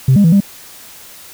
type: tone with pitch steps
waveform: sine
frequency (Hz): 131.5 / 203.1 / 164.5 / 199.1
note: C3 / G#3 / E3 / G3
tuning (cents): +9 / -38 / -3 / +27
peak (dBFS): -4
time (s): 0.08-0.404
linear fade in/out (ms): 5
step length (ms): 81
effects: tanh soft clip ceiling -3 dBFS + white hiss -37 dBFS RMS until 1.33 s